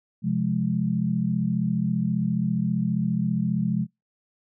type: chord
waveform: sine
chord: F minor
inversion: second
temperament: just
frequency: 130.96 / 174.61 / 209.5 Hz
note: C3 / F3 / Ab3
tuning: +2 / 0 / +15 cents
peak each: -28 / -25 / -25 dBFS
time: 0.22-3.87 s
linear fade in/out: 50 ms
effects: noise-tail reverb RT60 0.2 s tail -26 dB re dry